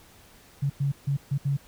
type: tone bursts at uneven times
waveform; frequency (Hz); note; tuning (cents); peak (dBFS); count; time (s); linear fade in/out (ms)
sine; 140; C#3; +18; -22; 5; 0.62-0.7 / 0.8-0.92 / 1.07-1.17 / 1.31-1.38 / 1.45-1.57; 10
effects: pink hiss -54 dBFS RMS until 1.67 s